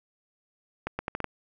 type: accelerating click train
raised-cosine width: 0.5 ms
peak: -15 dBFS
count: 6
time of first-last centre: 0.87-1.243 s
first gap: 120 ms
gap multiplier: 0.76
effects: none